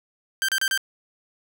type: tone bursts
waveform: sawtooth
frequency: 1568 Hz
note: G6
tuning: in tune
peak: -17 dBFS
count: 4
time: 0.42-0.776 s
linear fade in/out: 0 ms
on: 65 ms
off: 32 ms
effects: none

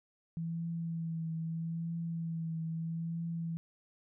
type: tone with vibrato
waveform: sine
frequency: 164.81 Hz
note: E3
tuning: in tune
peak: -34 dBFS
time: 0.37-3.57 s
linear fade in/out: 0 ms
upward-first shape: triangle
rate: 0.78 Hz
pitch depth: 31 cents each way
effects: none

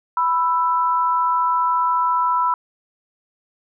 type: tone pair together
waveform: sine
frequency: 990 / 1324.5 Hz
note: B5 / E6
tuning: +4 / +8 cents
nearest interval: perfect fourth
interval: 504 cents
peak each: -17 / -21 dBFS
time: 0.17-2.54 s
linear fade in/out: 2 ms
effects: none

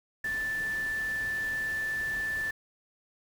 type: tone in noise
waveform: sine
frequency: 1760 Hz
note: A6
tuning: in tune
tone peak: -29 dBFS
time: 0.24-2.51 s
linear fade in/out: 5 ms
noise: pink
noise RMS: -45 dBFS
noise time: 0.24-2.51 s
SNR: +13 dB
effects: none

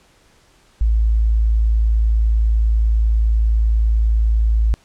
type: tone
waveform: sine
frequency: 55 Hz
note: A1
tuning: in tune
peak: -12 dBFS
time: 0.81-4.74 s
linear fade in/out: 0 ms
effects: pink hiss -54 dBFS RMS until 4.84 s + low-pass 9000 Hz 12 dB/octave

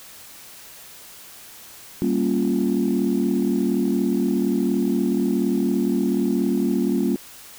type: chord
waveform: sine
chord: G half-diminished seventh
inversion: none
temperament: equal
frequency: 196 / 233.1 / 277.2 / 349.2 Hz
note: G3 / Bb3 / Db4 / F4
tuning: 0 / 0 / 0 / 0 cents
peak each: -23 / -22 / -23 / -24 dBFS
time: 2.02-7.16 s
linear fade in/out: 0 ms
effects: tanh soft clip ceiling -11 dBFS + white hiss -43 dBFS RMS until 7.58 s

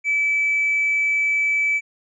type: tone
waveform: triangle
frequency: 2305 Hz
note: D7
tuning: 33 cents flat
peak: -14 dBFS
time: 0.04-1.81 s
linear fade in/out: 50 ms
effects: tanh soft clip ceiling -14 dBFS + resampled to 22050 Hz

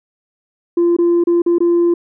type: tone with dropouts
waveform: sine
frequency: 344.3 Hz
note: F4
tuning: 25 cents flat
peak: -8 dBFS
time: 0.77-1.94 s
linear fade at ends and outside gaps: 5 ms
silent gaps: 0.966-0.986 / 1.239-1.271 / 1.42-1.462 / 1.584-1.604 s
effects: tanh soft clip ceiling -8 dBFS

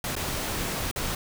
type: noise with dropouts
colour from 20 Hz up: pink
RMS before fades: -30 dBFS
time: 0.04-1.15 s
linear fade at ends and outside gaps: 2 ms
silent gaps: 0.154-0.164 / 0.913-0.96 s
effects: none

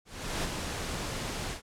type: noise with ADSR envelope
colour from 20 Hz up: pink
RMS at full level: -31 dBFS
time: 0.05-1.62 s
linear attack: 390 ms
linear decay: 25 ms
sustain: -4 dB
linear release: 110 ms
effects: low-pass 9000 Hz 12 dB/octave

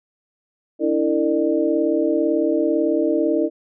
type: tone cluster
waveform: sine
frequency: 289.1 / 327.1 / 456.4 / 599 Hz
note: D4 / E4 / A#4 / D5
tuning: -27 / -13 / -37 / +34 cents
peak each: -24 / -19 / -23 / -23 dBFS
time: 0.79-3.5 s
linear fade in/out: 50 ms
effects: none

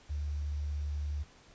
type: tone with quantisation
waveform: sine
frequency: 73.42 Hz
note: D2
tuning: in tune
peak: -32 dBFS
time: 0.09-1.24 s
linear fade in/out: 20 ms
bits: 10
effects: pink hiss -59 dBFS RMS until 1.54 s + resampled to 16000 Hz

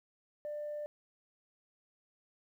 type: tone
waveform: sine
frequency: 594 Hz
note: D5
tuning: 20 cents sharp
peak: -36 dBFS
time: 0.45-0.86 s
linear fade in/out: 0 ms
effects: tanh soft clip ceiling -34 dBFS + 12-bit

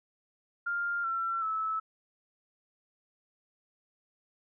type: tone with pitch steps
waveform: sine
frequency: 1400 / 1351.5 / 1304.7 Hz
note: F6 / E6 / E6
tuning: +4 / +43 / -18 cents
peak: -29 dBFS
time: 0.66-1.8 s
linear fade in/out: 10 ms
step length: 380 ms
effects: none

